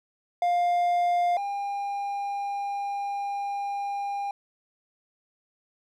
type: tone pair in turn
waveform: triangle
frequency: 703 / 803.8 Hz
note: F5 / G5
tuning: +11 / +43 cents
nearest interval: major second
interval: 232 cents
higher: second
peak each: -19 / -26 dBFS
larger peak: first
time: 0.42-1.37 / 1.37-4.31 s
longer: second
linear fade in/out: 2 ms
effects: none